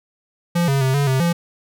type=tone with pitch steps; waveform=square; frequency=172.3 / 137.5 / 132 / 142.1 / 131.9 / 171.1 Hz; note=F3 / C#3 / C3 / C#3 / C3 / F3; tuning=-23 / -14 / +16 / +43 / +14 / -35 cents; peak=-16 dBFS; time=0.55-1.33 s; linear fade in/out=10 ms; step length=130 ms; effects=none

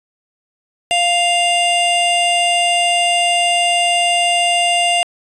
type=tone pair together; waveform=square; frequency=698.5 / 2794 Hz; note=F5 / F7; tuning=0 / 0 cents; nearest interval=2 octaves; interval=2400 cents; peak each=-16 dBFS; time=0.91-5.03 s; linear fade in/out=0 ms; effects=resampled to 24000 Hz

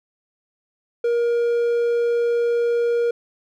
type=tone; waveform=triangle; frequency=472.5 Hz; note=A#4; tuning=23 cents sharp; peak=-15 dBFS; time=1.04-3.11 s; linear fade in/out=5 ms; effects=none

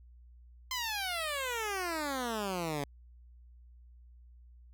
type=exponential sweep; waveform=10% pulse; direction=down; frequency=1046.5 to 138.6 Hz; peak=-25 dBFS; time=0.71-2.84 s; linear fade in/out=2 ms; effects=added 60 Hz sine -53 dBFS peak until 4.73 s

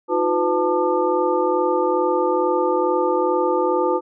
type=tone cluster; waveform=sine; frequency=316.7 / 359 / 502 / 886 / 1202 Hz; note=D#4 / F4 / B4 / A5 / D6; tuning=+31 / +48 / +28 / +12 / +40 cents; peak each=-26 / -21 / -21 / -23 / -26 dBFS; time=0.08-4.01 s; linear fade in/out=50 ms; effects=none

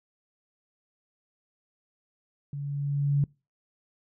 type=tone with level ramp; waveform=sine; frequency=142.3 Hz; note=C#3; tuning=46 cents sharp; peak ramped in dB=-32 to -19 dBFS; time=2.53-3.24 s; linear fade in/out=2 ms; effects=noise-tail reverb RT60 0.3 s tail -26 dB re dry

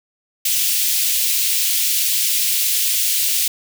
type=high-pass noise; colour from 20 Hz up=white; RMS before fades=-18 dBFS; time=0.45-3.48 s; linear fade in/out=5 ms; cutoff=2500 Hz; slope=24 dB/octave; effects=none

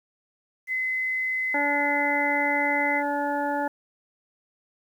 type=tone; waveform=sine; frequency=2039 Hz; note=C7; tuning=45 cents flat; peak=-24 dBFS; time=0.67-3.03 s; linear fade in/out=50 ms
type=harmonic tone; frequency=287.7 Hz; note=D4; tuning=36 cents flat; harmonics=1 / 2 / 3 / 5 / 6; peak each=-30 / -30 / -27 / -35 / -35 dBFS; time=1.54-3.68 s; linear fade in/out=5 ms
effects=9-bit

